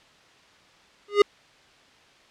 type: tone with exponential growth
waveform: square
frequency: 410 Hz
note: G#4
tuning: 22 cents flat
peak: -10 dBFS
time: 1.08-1.22 s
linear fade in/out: 5 ms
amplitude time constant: 29 ms
effects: white hiss -55 dBFS RMS until 2.3 s + low-pass 4000 Hz 12 dB/octave